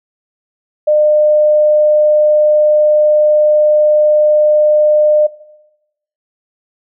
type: tone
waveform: sine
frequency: 604 Hz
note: D5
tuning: 48 cents sharp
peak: -7 dBFS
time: 0.87-5.27 s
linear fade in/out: 10 ms
effects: noise-tail reverb RT60 0.9 s tail -17 dB re dry